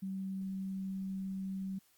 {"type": "tone", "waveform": "sine", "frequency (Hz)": 191.6, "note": "G3", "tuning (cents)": -39, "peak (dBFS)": -36, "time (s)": [0.02, 1.79], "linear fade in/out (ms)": 10, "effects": ["white hiss -69 dBFS RMS until 1.97 s", "Opus 32 kbps"]}